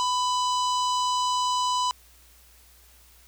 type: harmonic tone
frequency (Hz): 997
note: B5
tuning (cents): +16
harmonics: 1 / 3 / 4 / 5 / 6 / 7 / 8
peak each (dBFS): -23 / -33 / -35 / -37 / -39 / -40 / -41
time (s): 0-1.91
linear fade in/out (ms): 0
effects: added 60 Hz sine -56 dBFS peak until 3.27 s + white hiss -56 dBFS RMS until 3.27 s